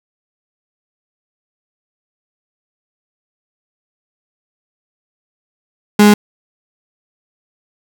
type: tone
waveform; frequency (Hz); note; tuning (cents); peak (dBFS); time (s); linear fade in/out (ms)
35% pulse; 207.7; G#3; 0; -3; 5.99-6.14; 5
effects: none